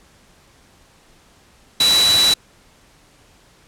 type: tone in noise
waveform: sine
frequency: 3939 Hz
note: B7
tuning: 5 cents flat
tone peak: -12 dBFS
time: 1.8-2.34 s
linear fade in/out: 5 ms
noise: white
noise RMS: -18 dBFS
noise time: 1.8-2.34 s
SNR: +3 dB
effects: pink hiss -52 dBFS RMS until 3.67 s + low-pass 10000 Hz 12 dB/octave